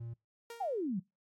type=tone; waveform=triangle; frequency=116.7 Hz; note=A#2; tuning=2 cents sharp; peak=-38 dBFS; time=0-0.14 s; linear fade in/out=10 ms
type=tone with exponential decay; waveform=sawtooth; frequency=466.2 Hz; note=A#4; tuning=in tune; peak=-38 dBFS; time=0.5-0.88 s; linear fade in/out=2 ms; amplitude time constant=82 ms
type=exponential sweep; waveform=sine; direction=down; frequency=841 to 170 Hz; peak=-32 dBFS; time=0.6-1 s; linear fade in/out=10 ms
effects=noise-tail reverb RT60 0.2 s tail -23 dB re dry + AAC 64 kbps